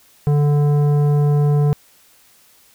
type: tone with tanh clipping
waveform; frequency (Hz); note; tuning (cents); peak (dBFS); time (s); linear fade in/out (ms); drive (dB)
sine; 146.2; D3; -7; -14; 0.27-1.73; 0; 12
effects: white hiss -52 dBFS RMS until 2.74 s